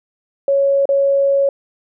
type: tone with dropouts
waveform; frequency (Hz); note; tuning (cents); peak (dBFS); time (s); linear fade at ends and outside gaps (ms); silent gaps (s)
sine; 554.4; C#5; 0; -11; 0.48-1.49; 2; 0.855-0.89
effects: none